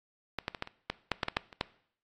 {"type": "clicks", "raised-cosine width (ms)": 0.3, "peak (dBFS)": [-16, -15, -22, -16, -29, -14, -11, -12, -16, -11, -30, -11], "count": 12, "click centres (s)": [0.387, 0.481, 0.548, 0.624, 0.674, 0.9, 1.117, 1.232, 1.284, 1.369, 1.528, 1.611], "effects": ["noise-tail reverb RT60 0.6 s tail -21 dB re dry", "AAC 32 kbps"]}